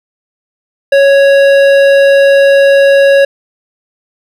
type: tone with hard clipping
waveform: sine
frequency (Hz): 554.4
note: C#5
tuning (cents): 0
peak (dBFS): -5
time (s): 0.92-3.25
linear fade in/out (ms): 5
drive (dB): 12
effects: none